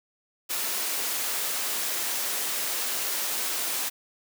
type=high-pass noise; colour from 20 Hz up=white; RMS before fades=-29 dBFS; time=0.49-3.9 s; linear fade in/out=20 ms; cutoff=310 Hz; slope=12 dB/octave; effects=none